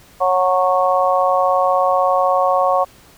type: harmonic tone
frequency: 183.7 Hz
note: F#3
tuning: 12 cents flat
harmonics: 3 / 4 / 5 / 6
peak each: -17 / -17 / -23 / -18 dBFS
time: 0.2-2.85 s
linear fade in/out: 20 ms
effects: pink hiss -47 dBFS RMS until 3.17 s